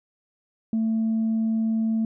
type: tone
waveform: sine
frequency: 222.9 Hz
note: A3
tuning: 23 cents sharp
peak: -19 dBFS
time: 0.73-2.05 s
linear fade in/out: 2 ms
effects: tanh soft clip ceiling -18 dBFS